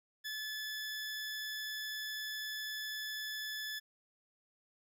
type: tone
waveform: 20% pulse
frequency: 1728 Hz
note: A6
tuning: 32 cents flat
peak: -34 dBFS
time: 0.24-3.8 s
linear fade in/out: 20 ms
effects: none